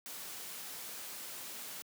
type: noise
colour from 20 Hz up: white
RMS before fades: -45 dBFS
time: 0.06-1.82 s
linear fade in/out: 0 ms
effects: high-pass 150 Hz 12 dB/octave